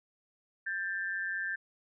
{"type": "tone pair together", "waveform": "sine", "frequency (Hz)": [1582, 1767], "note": ["G6", "A6"], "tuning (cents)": [15, 7], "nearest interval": "major second", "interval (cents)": 192, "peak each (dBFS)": [-35, -35], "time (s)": [0.66, 1.56], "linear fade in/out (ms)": 10, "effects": []}